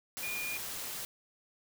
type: tone in noise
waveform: sine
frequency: 2428 Hz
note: D#7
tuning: 43 cents flat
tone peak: -36 dBFS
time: 0.23-0.57 s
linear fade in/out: 0 ms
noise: white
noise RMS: -40 dBFS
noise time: 0.17-1.05 s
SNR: +1 dB
effects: none